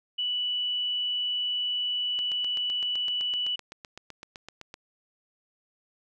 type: tone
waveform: sine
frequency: 2960 Hz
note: F#7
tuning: in tune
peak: -26 dBFS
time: 0.18-3.56 s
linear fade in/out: 10 ms
type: click train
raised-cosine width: 0.2 ms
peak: -24 dBFS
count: 21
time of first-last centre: 2.19-4.741 s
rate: 7.84 Hz
effects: none